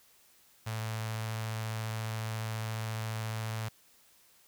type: tone with notch filter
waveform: sawtooth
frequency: 110.7 Hz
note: A2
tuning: 11 cents sharp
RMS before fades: -36 dBFS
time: 0.66-3.69 s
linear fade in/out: 10 ms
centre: 300 Hz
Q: 0.51
effects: white hiss -63 dBFS RMS until 4.47 s